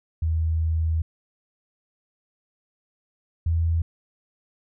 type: tone pair in turn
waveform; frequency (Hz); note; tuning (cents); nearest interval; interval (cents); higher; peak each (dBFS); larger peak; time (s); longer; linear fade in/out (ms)
sine; 80.6 / 82.72; E2 / E2; -38 / +7; unison; 45; second; -20 / -19; second; 0.22-1.02 / 3.46-3.82; first; 5
effects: none